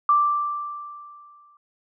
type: tone with exponential decay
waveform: sine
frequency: 1174.7 Hz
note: D6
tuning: in tune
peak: -13 dBFS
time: 0.09-1.57 s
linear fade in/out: 2 ms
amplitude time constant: 320 ms
effects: none